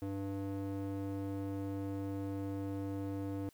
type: tone with band-pass filter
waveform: square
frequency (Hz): 98.2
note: G2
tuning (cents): +4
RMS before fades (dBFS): -39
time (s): 0.02-3.49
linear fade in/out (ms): 0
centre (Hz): 320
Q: 1.3
effects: white hiss -68 dBFS RMS until 3.53 s